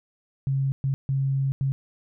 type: tone bursts at uneven times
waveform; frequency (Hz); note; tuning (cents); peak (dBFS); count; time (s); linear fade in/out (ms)
sine; 135.9; C#3; -34; -21; 4; 0.47-0.72 / 0.84-0.94 / 1.09-1.52 / 1.61-1.72; 0
effects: none